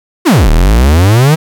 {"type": "exponential two-way sweep", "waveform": "45% pulse", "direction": "down then up", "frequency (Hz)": [397.8, 36.46, 164.6], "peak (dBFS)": -4, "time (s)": [0.25, 1.36], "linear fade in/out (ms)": 20, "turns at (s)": 0.5, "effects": []}